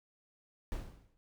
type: noise with exponential decay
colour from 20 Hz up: brown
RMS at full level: -35 dBFS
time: 0.72-1.17 s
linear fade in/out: 0 ms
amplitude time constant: 97 ms
effects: none